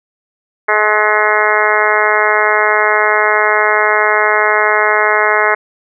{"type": "harmonic tone", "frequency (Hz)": 212.3, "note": "G#3", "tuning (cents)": 38, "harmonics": [2, 3, 4, 5, 6, 7, 8, 9, 10], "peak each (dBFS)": [-18, -18, -18, -18, -18, -18, -18, -18, -18], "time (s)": [0.68, 5.55], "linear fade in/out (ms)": 10, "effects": []}